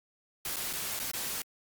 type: noise with dropouts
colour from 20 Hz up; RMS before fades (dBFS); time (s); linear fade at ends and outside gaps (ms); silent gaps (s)
white; -35; 0.45-1.42; 2; 0.56-0.566 / 0.73-0.734 / 0.992-0.998 / 1.114-1.136
effects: Opus 48 kbps